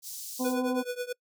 pink high-pass noise, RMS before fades -40 dBFS, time 0.02-0.56 s, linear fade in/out 50 ms, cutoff 5000 Hz, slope 24 dB/octave
harmonic tone, 254.3 Hz, C4, 49 cents flat, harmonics 1 / 2 / 3 / 4, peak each -28 / -34 / -38 / -40 dBFS, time 0.39-0.83 s, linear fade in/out 20 ms
square tone with tremolo, 492.2 Hz, B4, 6 cents flat, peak -29 dBFS, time 0.44-1.13 s, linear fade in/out 10 ms, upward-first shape triangle, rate 9.2 Hz, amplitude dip 95%
effects noise-tail reverb RT60 0.1 s tail -26 dB re dry

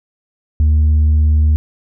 sine tone with tanh clipping, 76.4 Hz, D#2, 31 cents flat, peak -9 dBFS, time 0.6-1.56 s, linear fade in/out 0 ms, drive 2 dB, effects none

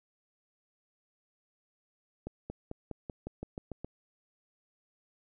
accelerating click train, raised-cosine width 2 ms, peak -25 dBFS, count 10, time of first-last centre 2.27-3.846 s, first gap 230 ms, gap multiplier 0.93, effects none

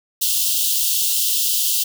white high-pass noise, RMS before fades -19 dBFS, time 0.21-1.84 s, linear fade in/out 10 ms, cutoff 2800 Hz, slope 96 dB/octave, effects none

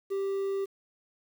triangle tone with quantisation, 392 Hz, G4, in tune, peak -26 dBFS, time 0.1-0.66 s, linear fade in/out 20 ms, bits 9, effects none

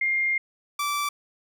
sine / sawtooth tone pair in turn, 2117 / 1163 Hz, C7 / D6, +20 / -17 cents, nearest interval minor seventh, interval 1037 cents, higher first, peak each -21 dBFS, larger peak neither, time 0.01-0.38 / 0.79-1.09 s, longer first, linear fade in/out 5 ms, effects none

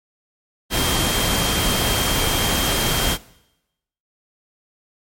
sine tone in noise, 3194 Hz, G7, 32 cents sharp, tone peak -25 dBFS, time 0.7-3.18 s, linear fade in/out 50 ms, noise pink, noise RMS -20 dBFS, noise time 0.7-3.18 s, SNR -8 dB, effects noise-tail reverb RT60 0.9 s tail -21 dB re dry + MP3 64 kbps

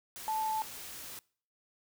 sine tone in noise, 874 Hz, A5, 12 cents flat, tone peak -30 dBFS, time 0.28-0.62 s, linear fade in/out 0 ms, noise white, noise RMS -45 dBFS, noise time 0.16-1.19 s, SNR +12 dB, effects noise-tail reverb RT60 0.5 s tail -24 dB re dry

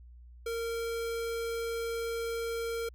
square tone, 461.3 Hz, A#4, 18 cents flat, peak -33 dBFS, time 0.46-2.89 s, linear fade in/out 5 ms, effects added 60 Hz sine -49 dBFS peak until 2.94 s

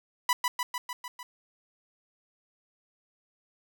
sawtooth tone with echo, 987.8 Hz, B5, in tune, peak -18 dBFS, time 0.29-0.33 s, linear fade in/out 2 ms, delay 150 ms, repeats 6, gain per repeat -3 dB, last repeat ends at 1.23 s, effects none

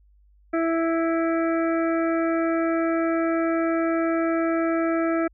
harmonic tone, 329.6 Hz, E4, in tune, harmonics 1 / 2 / 4 / 5 / 6 / 7, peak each -22 / -26 / -30 / -36 / -39 / -39 dBFS, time 0.53-5.28 s, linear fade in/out 10 ms, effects added 50 Hz sine -54 dBFS peak until 5.33 s

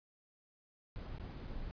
brown noise with dropouts, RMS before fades -44 dBFS, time 0.96-1.71 s, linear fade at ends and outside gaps 0 ms, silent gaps 1.183-1.198 / 1.471-1.476 s, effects resampled to 11025 Hz

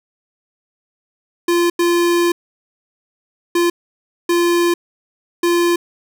square tone bursts at uneven times, 345.6 Hz, F4, 18 cents flat, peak -13 dBFS, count 5, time 1.48-1.7 / 1.79-2.32 / 3.55-3.7 / 4.29-4.74 / 5.43-5.76 s, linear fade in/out 5 ms, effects none

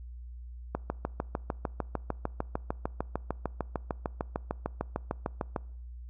click train, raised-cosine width 1 ms, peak -16 dBFS, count 33, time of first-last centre 0.75-5.562 s, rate 6.65 Hz, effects noise-tail reverb RT60 0.7 s tail -24 dB re dry + added 60 Hz sine -41 dBFS peak until 6.09 s

